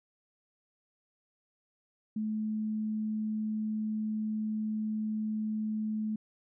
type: tone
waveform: sine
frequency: 215.8 Hz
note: A3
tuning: 33 cents flat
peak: -30 dBFS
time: 2.16-6.16 s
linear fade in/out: 5 ms
effects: none